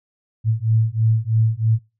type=beating tone pair; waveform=sine; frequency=110 / 113.1 Hz; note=A2 / A2; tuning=0 / +48 cents; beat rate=3.1 Hz; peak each=-18 dBFS; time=0.44-1.79 s; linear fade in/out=50 ms; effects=noise-tail reverb RT60 0.3 s tail -26 dB re dry